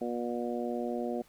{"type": "harmonic tone", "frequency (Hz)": 120, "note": "B2", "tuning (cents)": -49, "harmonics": [2, 3, 4, 5, 6], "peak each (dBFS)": [-35, -37, -38, -39, -40], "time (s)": [0.01, 1.22], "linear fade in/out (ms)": 5, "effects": ["pink hiss -62 dBFS RMS until 1.28 s"]}